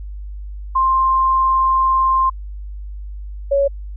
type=tone pair in turn; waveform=sine; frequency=1053 / 557.8 Hz; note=C6 / C#5; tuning=+11 / +11 cents; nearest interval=major seventh; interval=1100 cents; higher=first; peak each=-12 dBFS; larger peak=neither; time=0.75-2.3 / 3.51-3.68 s; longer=first; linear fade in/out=10 ms; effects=added 50 Hz sine -27 dBFS peak until 3.96 s